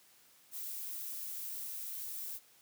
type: noise with high-pass filter sweep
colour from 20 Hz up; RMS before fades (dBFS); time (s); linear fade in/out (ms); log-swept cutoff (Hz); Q
violet; -42; 0.51-2.4; 50; 300 to 720; 1.2
effects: white hiss -64 dBFS RMS until 2.61 s + high-pass 100 Hz 12 dB/octave